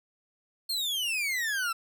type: exponential sweep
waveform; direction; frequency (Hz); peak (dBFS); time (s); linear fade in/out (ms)
40% pulse; down; 4344 to 1318.5; -27; 0.69-1.73; 10
effects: none